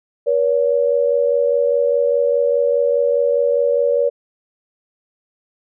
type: tone pair together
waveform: sine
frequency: 481.1 / 566 Hz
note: B4 / C#5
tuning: -45 / +36 cents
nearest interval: minor third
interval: 281 cents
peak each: -16 dBFS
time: 0.26-4.1 s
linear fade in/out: 20 ms
effects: none